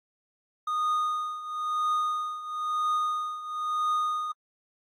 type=tone with tremolo; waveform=triangle; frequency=1233 Hz; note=D#6; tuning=16 cents flat; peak=-21 dBFS; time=0.67-4.32 s; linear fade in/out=5 ms; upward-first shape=triangle; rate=1 Hz; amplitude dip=80%; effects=AAC 48 kbps